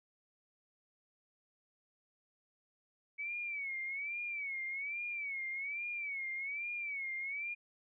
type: tone with vibrato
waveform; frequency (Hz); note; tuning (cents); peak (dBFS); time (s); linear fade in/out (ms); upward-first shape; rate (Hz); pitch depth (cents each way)
sine; 2259; C#7; +32; -37; 3.18-7.55; 20; sine; 1.2; 120
effects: none